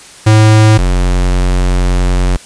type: tone pair in turn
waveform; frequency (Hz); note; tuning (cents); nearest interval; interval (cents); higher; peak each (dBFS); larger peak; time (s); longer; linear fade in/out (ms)
square; 108.5 / 45.29; A2 / F#1; -24 / -36; octave + minor third; 1512; first; -4 / -9; first; 0.26-0.78 / 0.78-2.37; second; 10
effects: white hiss -35 dBFS RMS until 2.45 s + resampled to 22050 Hz